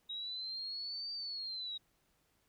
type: linear two-way sweep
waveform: sine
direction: up then down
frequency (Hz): 3802 to 4655 to 3802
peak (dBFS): -39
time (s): 0.09-1.78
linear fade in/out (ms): 10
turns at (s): 1.13
effects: pink hiss -75 dBFS RMS until 2.48 s